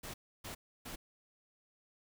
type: noise bursts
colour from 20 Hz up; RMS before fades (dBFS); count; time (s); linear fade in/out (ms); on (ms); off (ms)
pink; -45; 3; 0.03-0.96; 10; 110; 300
effects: none